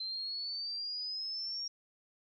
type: exponential sweep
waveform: sine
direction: up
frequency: 4092 to 5600 Hz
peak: -36 dBFS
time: 0-1.68 s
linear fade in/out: 5 ms
effects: none